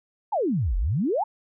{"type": "exponential two-way sweep", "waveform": "sine", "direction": "down then up", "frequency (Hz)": [932.3, 40.17, 932.3], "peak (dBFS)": -21, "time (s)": [0.32, 1.24], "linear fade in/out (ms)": 10, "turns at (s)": 0.77, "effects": []}